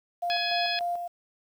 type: tone with tremolo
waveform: sine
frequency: 698.5 Hz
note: F5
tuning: in tune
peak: -26 dBFS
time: 0.22-1.08 s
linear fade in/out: 10 ms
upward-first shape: square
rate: 3.4 Hz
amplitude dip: 45%
type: harmonic tone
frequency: 840 Hz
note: G#5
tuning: 19 cents sharp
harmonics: 2 / 3 / 4 / 5 / 6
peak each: -34 / -33 / -32 / -34 / -34 dBFS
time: 0.3-0.79 s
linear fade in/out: 0 ms
effects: 9-bit